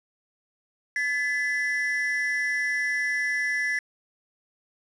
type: ring-modulated tone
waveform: triangle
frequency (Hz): 1865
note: A#6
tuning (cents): 0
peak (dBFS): -19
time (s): 0.96-3.79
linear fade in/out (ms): 2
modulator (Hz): 140
effects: resampled to 24000 Hz + 8-bit